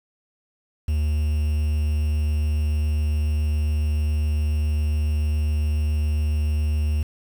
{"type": "tone with quantisation", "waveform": "triangle", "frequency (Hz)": 75.6, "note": "D#2", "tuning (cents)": -49, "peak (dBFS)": -17, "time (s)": [0.88, 7.03], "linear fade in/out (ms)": 5, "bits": 7, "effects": []}